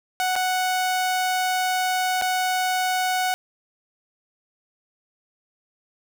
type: tone with dropouts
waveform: sawtooth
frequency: 740 Hz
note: F#5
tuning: in tune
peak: -17 dBFS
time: 0.2-3.34 s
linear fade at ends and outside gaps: 0 ms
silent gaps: 0.355-0.362 / 2.214-2.221 s
effects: none